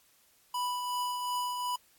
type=tone with tremolo; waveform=square; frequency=987.8 Hz; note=B5; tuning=in tune; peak=-30 dBFS; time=0.54-1.76 s; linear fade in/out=5 ms; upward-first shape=triangle; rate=2.7 Hz; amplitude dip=40%; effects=white hiss -65 dBFS RMS until 1.98 s + AAC 64 kbps